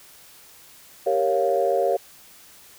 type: chord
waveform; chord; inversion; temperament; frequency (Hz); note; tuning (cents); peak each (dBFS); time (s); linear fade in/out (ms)
sine; G half-diminished seventh; none; equal; 392 / 466.2 / 554.4 / 698.5; G4 / Bb4 / Db5 / F5; 0 / 0 / 0 / 0; -25 / -24 / -22 / -24; 1.06-1.97; 10
effects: tanh soft clip ceiling -8 dBFS + white hiss -49 dBFS RMS until 2.78 s